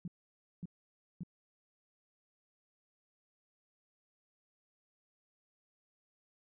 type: tone bursts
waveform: sine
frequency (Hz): 174.61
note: F3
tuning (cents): 0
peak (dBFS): -38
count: 3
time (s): 0.05-1.234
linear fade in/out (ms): 2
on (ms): 28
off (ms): 550
effects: none